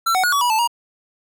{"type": "tone with pitch steps", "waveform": "square", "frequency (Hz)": [1346, 745, 1449, 1134, 972, 878, 948], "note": ["E6", "F#5", "F#6", "C#6", "B5", "A5", "A#5"], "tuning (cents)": [36, 12, -37, 39, -28, -4, 29], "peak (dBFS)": -16, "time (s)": [0.06, 0.676], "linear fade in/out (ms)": 10, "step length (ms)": 88, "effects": []}